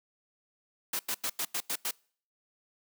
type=noise bursts; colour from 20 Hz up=white; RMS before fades=-32 dBFS; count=7; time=0.93-1.91 s; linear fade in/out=5 ms; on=62 ms; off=91 ms; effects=noise-tail reverb RT60 0.5 s tail -26 dB re dry + high-pass 200 Hz 12 dB/octave